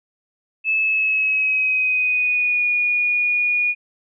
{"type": "tone with pitch glide", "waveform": "sine", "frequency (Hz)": [2609, 2448], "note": ["E7", "D#7"], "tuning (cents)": [-18, -29], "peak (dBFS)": -16, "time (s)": [0.64, 3.75], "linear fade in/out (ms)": 50, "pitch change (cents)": -111, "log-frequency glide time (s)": [0.77, 2.66], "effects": []}